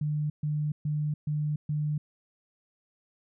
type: tone bursts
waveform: sine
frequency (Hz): 150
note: D3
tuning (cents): +37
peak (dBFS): -26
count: 5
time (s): 0.01-1.98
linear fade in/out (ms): 5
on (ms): 290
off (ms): 130
effects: none